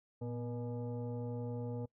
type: tone with frequency modulation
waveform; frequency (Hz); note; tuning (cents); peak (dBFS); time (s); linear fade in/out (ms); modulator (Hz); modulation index
sine; 116.54; A#2; 0; -37; 0.21-1.86; 10; 363; 1.1
effects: noise-tail reverb RT60 0.1 s tail -23 dB re dry